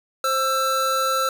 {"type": "tone pair together", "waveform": "square", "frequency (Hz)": [528, 1334.7], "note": ["C5", "E6"], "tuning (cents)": [16, 21], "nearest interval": "octave + major third", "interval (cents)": 1605, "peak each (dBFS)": [-26, -21], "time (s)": [0.24, 1.29], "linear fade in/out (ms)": 2, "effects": []}